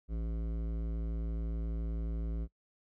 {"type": "tone with hard clipping", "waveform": "sine", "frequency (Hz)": 55.8, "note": "A1", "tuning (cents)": 25, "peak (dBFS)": -35, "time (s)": [0.08, 2.48], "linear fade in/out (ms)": 50, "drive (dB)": 14, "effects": ["noise-tail reverb RT60 0.1 s tail -23 dB re dry"]}